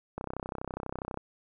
click train, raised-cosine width 1 ms, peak -21 dBFS, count 33, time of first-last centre 0.18-1.174 s, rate 32.2 Hz, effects none

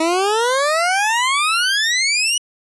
20% pulse exponential sweep, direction up, 315.3 to 2960 Hz, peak -10 dBFS, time 0-2.38 s, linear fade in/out 5 ms, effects resampled to 24000 Hz

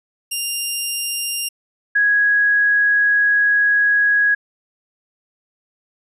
10% pulse / sine tone pair in turn, 2794 / 1661.3 Hz, F7 / G#6, 0 / 0 cents, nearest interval major sixth, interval 900 cents, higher first, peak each -12 dBFS, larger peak neither, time 0.31-1.49 / 1.95-4.35 s, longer second, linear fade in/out 10 ms, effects resampled to 32000 Hz

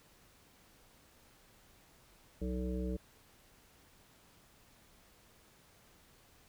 harmonic tone with a mistuned harmonic, 63.2 Hz, B1, 41 cents sharp, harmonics 1 / 3 / 5 / 7 / 9, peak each -37 / -39 / -43 / -43 / -49 dBFS, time 2.41-2.97 s, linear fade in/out 10 ms, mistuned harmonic 3, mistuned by -54 cents, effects pink hiss -64 dBFS RMS until 6.48 s

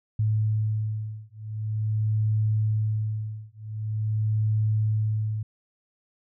sine beating tone pair, 107.8 / 108.25 Hz, A2 / A2, -35 / -28 cents, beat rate 0.45 Hz, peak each -26 dBFS, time 0.19-5.43 s, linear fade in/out 5 ms, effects none

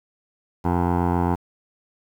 15% pulse tone with low-pass filter, 87.5 Hz, F2, 4 cents sharp, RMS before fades -21 dBFS, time 0.64-1.36 s, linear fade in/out 20 ms, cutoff 940 Hz, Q 2.4, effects 8-bit

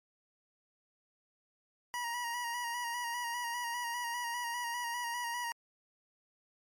25% pulse tone with vibrato, 955 Hz, A#5, 42 cents sharp, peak -31 dBFS, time 1.94-5.52 s, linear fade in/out 0 ms, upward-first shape square, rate 5 Hz, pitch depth 31 cents each way, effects MP3 64 kbps

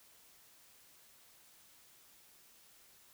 silence, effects white hiss -63 dBFS RMS until 3.13 s

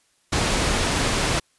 pink low-pass noise, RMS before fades -22 dBFS, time 0.32-1.4 s, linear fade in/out 10 ms, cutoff 8800 Hz, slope 12 dB/octave, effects white hiss -64 dBFS RMS until 1.58 s + resampled to 24000 Hz

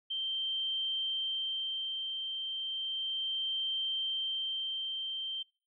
sine tone with tremolo, 3136 Hz, G7, in tune, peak -31 dBFS, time 0.1-5.43 s, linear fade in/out 10 ms, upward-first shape sine, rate 0.34 Hz, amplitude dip 35%, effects noise-tail reverb RT60 0.4 s tail -26 dB re dry

